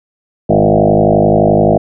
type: tone with frequency modulation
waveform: sine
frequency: 410.1 Hz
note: G#4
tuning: 22 cents flat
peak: -6 dBFS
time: 0.49-1.78 s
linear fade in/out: 10 ms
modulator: 51.6 Hz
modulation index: 5.8
effects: none